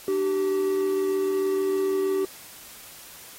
triangle tone pair together, 299.1 / 385.6 Hz, D4 / G4, +32 / -28 cents, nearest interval major third, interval 440 cents, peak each -30 / -20 dBFS, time 0.08-2.25 s, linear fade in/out 2 ms, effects white hiss -45 dBFS RMS until 3.38 s + AAC 48 kbps

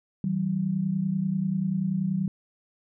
sine tone pair together, 160.4 / 190.75 Hz, E3 / G3, -47 / -47 cents, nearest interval minor third, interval 300 cents, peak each -29 / -25 dBFS, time 0.24-2.28 s, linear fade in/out 2 ms, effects none

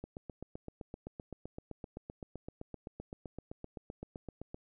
click train, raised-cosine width 2 ms, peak -29 dBFS, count 36, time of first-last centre 0.04-4.545 s, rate 7.77 Hz, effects none

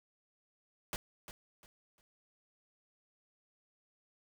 pink noise with echo, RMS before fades -38 dBFS, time 0.93-0.96 s, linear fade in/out 0 ms, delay 350 ms, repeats 3, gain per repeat -11 dB, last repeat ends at 2.01 s, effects none

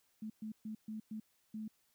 sine tone bursts at uneven times, 217 Hz, A3, 24 cents flat, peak -40 dBFS, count 6, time 0.22-0.3 / 0.42-0.52 / 0.65-0.75 / 0.88-1 / 1.11-1.2 / 1.54-1.68 s, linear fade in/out 5 ms, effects white hiss -75 dBFS RMS until 1.94 s

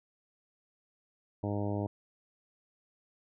harmonic tone, 102.3 Hz, G#2, 26 cents flat, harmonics 1 / 2 / 3 / 4 / 5 / 6 / 7 / 8 / 9, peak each -34 / -38 / -37 / -41 / -43 / -41 / -46 / -47 / -48 dBFS, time 1.43-1.87 s, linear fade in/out 5 ms, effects none

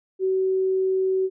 sine tone, 378.3 Hz, F#4, 38 cents sharp, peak -19 dBFS, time 0.19-1.3 s, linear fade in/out 50 ms, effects none

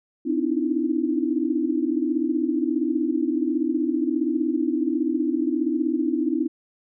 sine tone cluster, 256.7 / 297.3 / 312.4 / 333.8 Hz, C4 / D4 / D#4 / E4, -33 / +21 / +7 / +22 cents, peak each -26 dBFS, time 0.25-6.48 s, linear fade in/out 20 ms, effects none

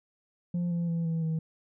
sine tone with pitch steps, 174.61 / 170.92 / 167.3 / 163.77 / 160.3 Hz, F3 / F3 / E3 / E3 / E3, 0 / -37 / +26 / -11 / -48 cents, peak -24 dBFS, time 0.54-1.39 s, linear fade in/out 5 ms, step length 170 ms, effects tanh soft clip ceiling -26 dBFS

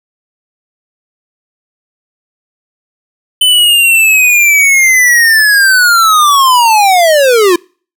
square linear sweep, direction down, 3040 to 335.6 Hz, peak -5 dBFS, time 3.41-7.56 s, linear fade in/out 5 ms, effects noise-tail reverb RT60 0.4 s tail -26 dB re dry

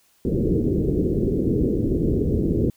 white low-pass noise, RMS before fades -21 dBFS, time 0.25-2.7 s, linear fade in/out 2 ms, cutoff 430 Hz, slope 48 dB/octave, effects white hiss -61 dBFS RMS until 2.76 s

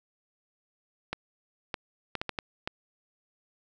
clicks, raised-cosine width 0.3 ms, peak -15 dBFS, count 7, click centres 1.13 / 1.742 / 2.153 / 2.215 / 2.293 / 2.388 / 2.675 s, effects none

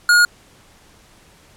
square tone, 1434 Hz, F6, 45 cents sharp, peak -10 dBFS, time 0.09-0.25 s, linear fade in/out 2 ms, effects pink hiss -50 dBFS RMS until 1.56 s + low-pass 11000 Hz 12 dB/octave

